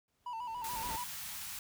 pink noise with exponential growth, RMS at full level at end -41 dBFS, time 0.08-0.96 s, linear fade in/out 1 ms, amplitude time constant 190 ms
triangle tone with vibrato, 938 Hz, A#5, 11 cents sharp, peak -36 dBFS, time 0.26-1.04 s, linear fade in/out 5 ms, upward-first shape square, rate 7 Hz, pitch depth 72 cents each way
white band-stop noise, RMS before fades -43 dBFS, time 0.64-1.59 s, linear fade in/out 2 ms, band 200 to 800 Hz, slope 24 dB/octave
effects none

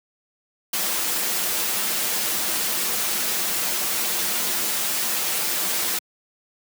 white noise with comb filter, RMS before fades -24 dBFS, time 0.73-5.99 s, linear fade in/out 5 ms, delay 7.3 ms, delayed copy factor -0.55, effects high-pass 150 Hz 12 dB/octave

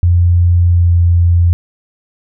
sine tone with pitch glide, 87.31 to 86.36 Hz, F2 to F2, 0 to -19 cents, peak -6 dBFS, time 0.03-1.53 s, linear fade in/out 0 ms, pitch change -19 cents, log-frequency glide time 0.7-0.92 s, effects none

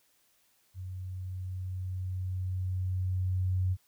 sine tone with level ramp, 92.5 Hz, F#2, in tune, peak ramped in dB -37 to -25 dBFS, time 0.74-3.77 s, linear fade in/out 50 ms, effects white hiss -69 dBFS RMS until 3.87 s

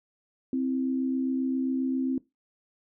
sine tone pair together, 261.6 / 329.1 Hz, C4 / E4, 0 / -3 cents, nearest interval major third, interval 397 cents, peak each -25 / -34 dBFS, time 0.53-2.18 s, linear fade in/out 2 ms, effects noise-tail reverb RT60 0.2 s tail -20 dB re dry

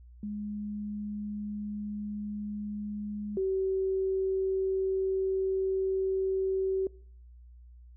sine tone pair in turn, 208.1 / 381.7 Hz, G#3 / G4, +4 / -46 cents, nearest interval major seventh, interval 1050 cents, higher second, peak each -33 / -26 dBFS, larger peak second, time 0.23-3.37 / 3.37-6.87 s, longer second, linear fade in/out 2 ms, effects noise-tail reverb RT60 0.6 s tail -24 dB re dry + added 60 Hz sine -49 dBFS peak until 7.96 s

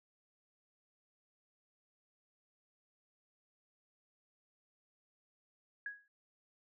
sine tone with exponential decay, 1661.2 Hz, G#6, in tune, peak -36 dBFS, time 5.86-6.08 s, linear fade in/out 2 ms, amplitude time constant 46 ms, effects none

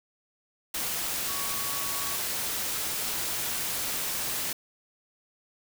sine tone in noise, 1123 Hz, C#6, 22 cents sharp, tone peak -39 dBFS, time 1.28-2.16 s, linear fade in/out 5 ms, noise white, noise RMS -31 dBFS, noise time 0.74-4.53 s, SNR -11 dB, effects none

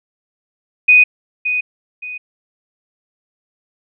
sine tone with echo, 2489 Hz, D#7, in tune, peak -5 dBFS, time 0.88-1.04 s, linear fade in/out 10 ms, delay 570 ms, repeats 2, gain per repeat -10 dB, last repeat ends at 2.18 s, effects none

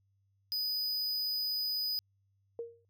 square tone, 4978 Hz, D#8, in tune, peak -32 dBFS, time 0.52-1.99 s, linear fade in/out 0 ms
sine tone with exponential decay, 466.2 Hz, A#4, in tune, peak -33 dBFS, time 2.59-2.85 s, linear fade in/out 1 ms, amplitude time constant 55 ms
effects added 98 Hz sine -70 dBFS peak until 2.89 s

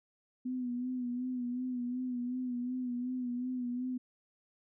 sine tone with vibrato, 248.9 Hz, B3, 14 cents sharp, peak -33 dBFS, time 0.45-3.98 s, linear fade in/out 10 ms, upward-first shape sine, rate 2.7 Hz, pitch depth 46 cents each way, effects none

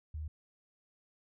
sine tone, 77 Hz, D#2, 17 cents flat, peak -37 dBFS, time 0.14-0.28 s, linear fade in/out 5 ms, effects none

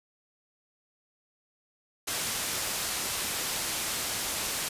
white low-pass noise, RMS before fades -32 dBFS, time 2.07-4.69 s, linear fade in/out 10 ms, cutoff 11000 Hz, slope 12 dB/octave, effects resampled to 32000 Hz

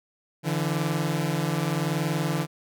sawtooth tone pair together, 146.83 / 167.63 Hz, D3 / E3, 0 / +29 cents, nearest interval major second, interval 229 cents, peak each -23 dBFS, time 0.43-2.47 s, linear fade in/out 50 ms, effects none

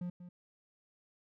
triangle tone with echo, 177.2 Hz, F3, 25 cents sharp, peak -34 dBFS, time 0.01-0.1 s, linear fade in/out 5 ms, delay 190 ms, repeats 1, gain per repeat -11 dB, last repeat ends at 0.29 s, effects none

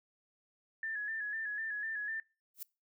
sine tone with vibrato, 1733 Hz, A6, 27 cents flat, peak -35 dBFS, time 0.83-2.2 s, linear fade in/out 2 ms, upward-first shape square, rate 4 Hz, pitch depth 52 cents each way
violet noise with exponential growth, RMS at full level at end -36 dBFS, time 2.54-2.63 s, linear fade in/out 5 ms, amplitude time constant 18 ms
effects noise-tail reverb RT60 0.3 s tail -25 dB re dry

